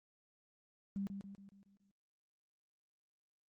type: tone with echo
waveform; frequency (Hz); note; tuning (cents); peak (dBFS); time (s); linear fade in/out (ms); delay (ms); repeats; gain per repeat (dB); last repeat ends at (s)
sine; 197.6; G3; +14; -36; 0.96-1.07; 0; 140; 6; -6; 1.91
effects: Opus 24 kbps